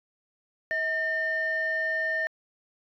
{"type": "tone pair together", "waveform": "sine", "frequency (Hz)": [640, 1810.2], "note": ["D#5", "A6"], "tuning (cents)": [49, 49], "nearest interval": "octave + tritone", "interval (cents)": 1800, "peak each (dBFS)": [-31, -25], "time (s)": [0.71, 2.27], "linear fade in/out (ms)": 0, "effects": ["tanh soft clip ceiling -20 dBFS"]}